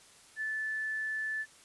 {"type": "tone", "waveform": "sine", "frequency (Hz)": 1748, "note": "A6", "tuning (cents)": -12, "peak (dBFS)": -32, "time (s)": [0.36, 1.46], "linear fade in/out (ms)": 50, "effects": ["white hiss -58 dBFS RMS until 1.64 s", "resampled to 24000 Hz"]}